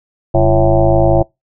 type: tone with frequency modulation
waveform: sine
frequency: 341.1 Hz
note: F4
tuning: 41 cents flat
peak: -7 dBFS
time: 0.34-1.23 s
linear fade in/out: 10 ms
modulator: 105 Hz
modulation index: 3.8
effects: noise-tail reverb RT60 0.2 s tail -26 dB re dry